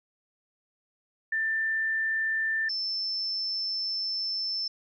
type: tone pair in turn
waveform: sine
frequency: 1781 / 5303 Hz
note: A6 / E8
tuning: +21 / +9 cents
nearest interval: octave + perfect fifth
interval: 1888 cents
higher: second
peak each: -25 / -28 dBFS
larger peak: first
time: 1.32-2.69 / 2.69-4.68 s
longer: second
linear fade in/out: 5 ms
effects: none